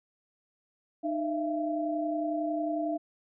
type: tone cluster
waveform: sine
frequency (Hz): 305.3 / 646 / 677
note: D#4 / E5 / E5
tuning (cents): -33 / -35 / +46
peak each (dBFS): -31 / -40 / -31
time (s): 1.03-2.98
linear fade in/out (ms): 20
effects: none